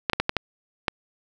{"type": "clicks", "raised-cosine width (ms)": 0.3, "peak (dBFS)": -5, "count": 6, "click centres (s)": [0.098, 0.133, 0.2, 0.294, 0.367, 0.882], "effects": []}